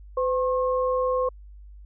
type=tone pair together; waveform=sine; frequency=508.7 / 1078 Hz; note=C5 / C#6; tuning=-49 / -49 cents; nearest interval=octave + minor second; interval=1300 cents; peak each=-22 / -27 dBFS; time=0.17-1.29 s; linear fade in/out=5 ms; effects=added 50 Hz sine -42 dBFS peak until 1.85 s